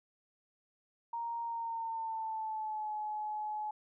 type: tone with pitch glide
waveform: sine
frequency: 932.3 to 850 Hz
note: A#5 to G#5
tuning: 0 to +40 cents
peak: -35 dBFS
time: 1.13-3.71 s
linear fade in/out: 5 ms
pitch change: -160 cents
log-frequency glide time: 1.43-2.93 s
effects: none